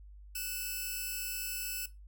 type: tone pair together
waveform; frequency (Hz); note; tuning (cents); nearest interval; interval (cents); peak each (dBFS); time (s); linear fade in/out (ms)
5% pulse; 1482.3 / 2629; F#6 / E7; +3 / -5; minor seventh; 992; -32 / -27; 0.35-1.86; 5
effects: noise-tail reverb RT60 0.2 s tail -17 dB re dry + added 50 Hz sine -49 dBFS peak until 2.07 s